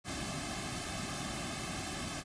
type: noise with comb filter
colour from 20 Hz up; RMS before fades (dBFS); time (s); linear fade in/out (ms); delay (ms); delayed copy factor
pink; -39; 0.04-2.24; 50; 2.1; -0.8
effects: resampled to 22050 Hz